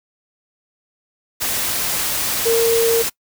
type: tone in noise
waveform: sine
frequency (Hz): 459.7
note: A#4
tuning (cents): -24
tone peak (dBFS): -13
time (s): 2.45-3.03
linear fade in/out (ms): 20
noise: white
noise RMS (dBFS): -21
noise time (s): 1.4-3.1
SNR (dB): +5
effects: noise-tail reverb RT60 0.1 s tail -23 dB re dry